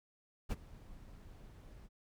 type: noise with ADSR envelope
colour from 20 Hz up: brown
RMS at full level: -32 dBFS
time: 0.49-1.89 s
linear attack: 26 ms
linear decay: 32 ms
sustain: -22 dB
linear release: 43 ms
effects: none